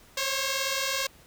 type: beating tone pair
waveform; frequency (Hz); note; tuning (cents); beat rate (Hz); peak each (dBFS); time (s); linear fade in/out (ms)
5% pulse; 531 / 549; C5 / C#5; +25 / -17; 18; -18; 0.17-1.07; 5
effects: pink hiss -55 dBFS RMS until 1.26 s